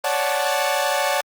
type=chord; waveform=sawtooth; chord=D major seventh; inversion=third; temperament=equal with one note detuned; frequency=554.4 / 587.3 / 740 / 873.4 Hz; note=C#5 / D5 / F#5 / A5; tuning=0 / 0 / 0 / -13 cents; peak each=-21 dBFS; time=0.04-1.21 s; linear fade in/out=5 ms; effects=Opus 24 kbps